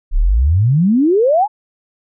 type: exponential sweep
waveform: sine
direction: up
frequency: 30.32 to 880 Hz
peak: -9 dBFS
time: 0.11-1.48 s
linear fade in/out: 50 ms
effects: none